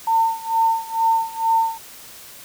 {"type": "tone with tremolo", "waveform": "sine", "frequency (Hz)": 904, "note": "A5", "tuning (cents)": 47, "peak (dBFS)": -13, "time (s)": [0.07, 1.78], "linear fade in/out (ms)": 5, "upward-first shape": "sine", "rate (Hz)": 2.2, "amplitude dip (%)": 90, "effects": ["white hiss -41 dBFS RMS until 2.44 s"]}